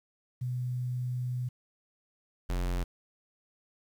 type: tone pair in turn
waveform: sine / square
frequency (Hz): 124.7 / 44.47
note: B2 / F1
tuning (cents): +17 / +32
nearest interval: octave + tritone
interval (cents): 1785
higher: first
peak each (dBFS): -30 / -29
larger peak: second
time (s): 0.41-1.49 / 2.49-2.84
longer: first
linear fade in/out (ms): 10
effects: 10-bit